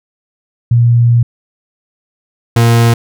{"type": "tone pair in turn", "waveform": ["sine", "40% pulse"], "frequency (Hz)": [118.7, 116.73], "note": ["A#2", "A#2"], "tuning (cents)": [32, 3], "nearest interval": "unison", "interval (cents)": 29, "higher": "first", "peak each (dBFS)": -5, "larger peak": "neither", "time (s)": [[0.71, 1.23], [2.56, 2.94]], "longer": "first", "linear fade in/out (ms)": 5, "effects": []}